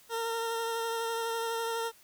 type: tone with vibrato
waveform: 20% pulse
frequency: 458.2 Hz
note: A#4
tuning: 30 cents flat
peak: -26 dBFS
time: 0.09-1.92 s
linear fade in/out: 50 ms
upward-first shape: triangle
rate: 12 Hz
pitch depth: 21 cents each way
effects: white hiss -59 dBFS RMS until 2.03 s